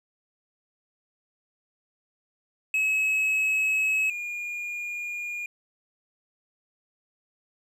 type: tone pair in turn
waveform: triangle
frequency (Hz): 2570 / 2426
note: E7 / D#7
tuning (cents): -45 / -44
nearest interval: minor second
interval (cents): 99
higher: first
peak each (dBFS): -20 / -29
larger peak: first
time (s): 2.74-4.1 / 4.1-5.46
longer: neither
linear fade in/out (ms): 2
effects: none